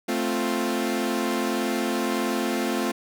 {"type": "chord", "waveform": "sawtooth", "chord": "F major", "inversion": "first", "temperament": "equal", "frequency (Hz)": [220, 261.6, 349.2], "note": ["A3", "C4", "F4"], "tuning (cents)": [0, 0, 0], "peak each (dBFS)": -24, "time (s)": [0.08, 2.92], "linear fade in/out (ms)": 10, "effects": []}